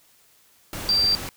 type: tone in noise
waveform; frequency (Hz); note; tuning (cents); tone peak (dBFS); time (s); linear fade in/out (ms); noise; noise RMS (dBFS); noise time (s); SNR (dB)
sine; 4699; D8; 0; -17; 0.89-1.15; 0; pink; -33; 0.73-1.29; +13
effects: white hiss -58 dBFS RMS until 1.36 s